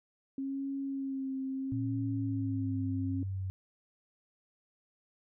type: tone with vibrato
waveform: sine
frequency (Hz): 270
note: C#4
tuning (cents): -45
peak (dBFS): -33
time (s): 0.38-3.23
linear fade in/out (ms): 2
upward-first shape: sine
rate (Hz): 0.71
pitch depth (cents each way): 29
type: exponential sweep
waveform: sine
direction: down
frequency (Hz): 116.1 to 94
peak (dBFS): -33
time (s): 1.72-3.5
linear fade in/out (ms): 0
effects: none